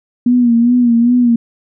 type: tone with vibrato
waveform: sine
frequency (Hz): 239.5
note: A#3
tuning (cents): +47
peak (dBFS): -7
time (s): 0.26-1.36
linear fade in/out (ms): 5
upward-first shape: sine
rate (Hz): 2.5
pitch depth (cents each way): 59
effects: none